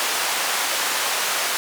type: band-pass noise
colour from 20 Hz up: pink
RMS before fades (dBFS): -23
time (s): 0-1.57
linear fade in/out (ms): 0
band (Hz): 790 to 13000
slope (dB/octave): 12
effects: none